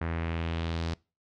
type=tone with low-pass filter sweep; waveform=sawtooth; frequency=82.8 Hz; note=E2; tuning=8 cents sharp; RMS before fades=-32 dBFS; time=0.01-0.94 s; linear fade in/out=5 ms; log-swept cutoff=1800 to 4900 Hz; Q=1.9; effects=noise-tail reverb RT60 0.3 s tail -24 dB re dry